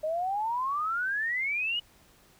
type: exponential sweep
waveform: sine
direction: up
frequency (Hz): 607 to 2960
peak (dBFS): -27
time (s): 0.03-1.8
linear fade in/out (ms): 10
effects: pink hiss -60 dBFS RMS until 2.39 s